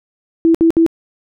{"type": "tone bursts", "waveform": "sine", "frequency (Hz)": 329.6, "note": "E4", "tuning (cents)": 0, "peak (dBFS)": -7, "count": 3, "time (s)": [0.45, 0.864], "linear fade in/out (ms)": 0, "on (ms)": 96, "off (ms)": 63, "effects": []}